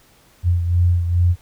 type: beating tone pair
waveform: sine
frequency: 87.31 / 89.71 Hz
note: F2 / F2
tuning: 0 / +47 cents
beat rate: 2.4 Hz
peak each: -14 / -22 dBFS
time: 0.43-1.36 s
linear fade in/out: 50 ms
effects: pink hiss -53 dBFS RMS until 1.41 s